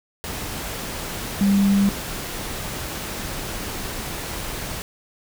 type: tone in noise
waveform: sine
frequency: 198.6 Hz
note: G3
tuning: 23 cents sharp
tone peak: -14 dBFS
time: 1.41-1.89 s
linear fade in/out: 0 ms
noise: pink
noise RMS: -30 dBFS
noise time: 0.24-4.82 s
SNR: +13 dB
effects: none